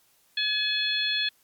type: harmonic tone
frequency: 850 Hz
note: G#5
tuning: 40 cents sharp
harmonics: 2 / 3 / 4 / 5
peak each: -31 / -32 / -27 / -30 dBFS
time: 0.37-1.29 s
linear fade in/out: 5 ms
effects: white hiss -64 dBFS RMS until 1.43 s + Opus 48 kbps